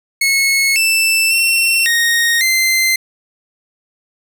sawtooth tone with pitch steps, 2187 / 2656 / 2711 / 1863 / 2075 Hz, C#7 / E7 / E7 / A#6 / C7, -24 / +12 / +48 / -2 / -15 cents, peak -8 dBFS, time 0.21-2.96 s, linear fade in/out 5 ms, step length 550 ms, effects none

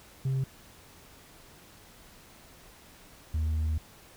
sine tone pair in turn, 133.1 / 78.48 Hz, C3 / D#2, +30 / +15 cents, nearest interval major sixth, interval 915 cents, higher first, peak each -23 dBFS, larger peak neither, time 0.25-0.44 / 3.34-3.78 s, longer second, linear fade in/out 5 ms, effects tanh soft clip ceiling -25 dBFS + pink hiss -54 dBFS RMS until 4.16 s

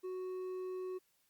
triangle tone with hard clipping, 370 Hz, F#4, in tune, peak -40 dBFS, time 0.03-0.99 s, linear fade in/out 20 ms, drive 7 dB, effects white hiss -75 dBFS RMS until 1.29 s + Opus 48 kbps

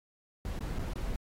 brown noise with dropouts, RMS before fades -35 dBFS, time 0.45-1.16 s, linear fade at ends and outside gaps 1 ms, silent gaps 0.591-0.607 / 0.787-0.792 / 0.935-0.957 s, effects AAC 48 kbps

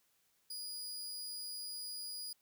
sawtooth tone, 4901 Hz, D#8, 27 cents flat, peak -39 dBFS, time 0.5-2.33 s, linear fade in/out 5 ms, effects white hiss -75 dBFS RMS until 2.41 s

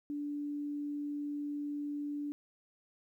sine tone, 291.1 Hz, D4, 15 cents flat, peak -35 dBFS, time 0.1-2.32 s, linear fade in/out 0 ms, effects 12-bit

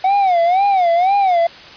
triangle tone with vibrato, 738 Hz, F#5, 5 cents flat, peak -9 dBFS, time 0.04-1.47 s, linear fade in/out 5 ms, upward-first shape sine, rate 2 Hz, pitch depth 160 cents each way, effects white hiss -37 dBFS RMS until 1.76 s + resampled to 11025 Hz

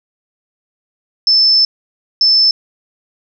sine tone bursts at uneven times, 5274 Hz, E8, in tune, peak -7 dBFS, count 2, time 1.27-1.65 / 2.21-2.51 s, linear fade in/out 2 ms, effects none

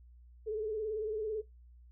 sine tone with vibrato, 431.5 Hz, A4, 34 cents flat, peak -33 dBFS, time 0.46-1.42 s, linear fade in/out 20 ms, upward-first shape sine, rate 18 Hz, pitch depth 57 cents each way, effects noise-tail reverb RT60 0.2 s tail -22 dB re dry + added 60 Hz sine -54 dBFS peak until 1.91 s

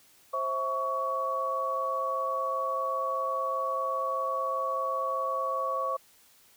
sine tone cluster, 529 / 654 / 1123 Hz, C5 / E5 / C#6, +19 / -14 / +22 cents, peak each -33 / -37 / -29 dBFS, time 0.33-5.97 s, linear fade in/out 10 ms, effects white hiss -60 dBFS RMS until 6.56 s

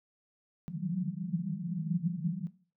pink band-pass noise, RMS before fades -34 dBFS, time 0.68-2.47 s, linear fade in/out 0 ms, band 160 to 190 Hz, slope 96 dB/octave, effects noise-tail reverb RT60 0.4 s tail -17 dB re dry

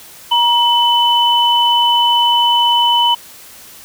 sine tone pair together, 948 / 3010 Hz, A#5 / F#7, +29 / +29 cents, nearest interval octave + minor sixth, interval 2000 cents, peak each -12 dBFS, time 0.31-3.15 s, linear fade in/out 10 ms, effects white hiss -38 dBFS RMS until 3.84 s

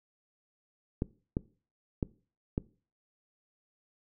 clicks, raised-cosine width 3 ms, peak -16 dBFS, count 4, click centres 1.021 / 1.369 / 2.028 / 2.579 s, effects noise-tail reverb RT60 0.4 s tail -21 dB re dry

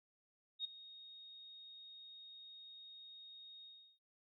sine tone with ADSR envelope, 3729 Hz, A#7, in tune, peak -36 dBFS, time 0.59-3.99 s, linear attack 57 ms, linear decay 8 ms, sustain -17 dB, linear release 350 ms, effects none

